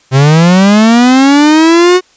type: linear sweep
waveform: 45% pulse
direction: up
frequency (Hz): 128.7 to 369.6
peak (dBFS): -3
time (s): 0.11-2.01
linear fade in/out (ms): 50
effects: white hiss -47 dBFS RMS until 2.16 s + resampled to 16000 Hz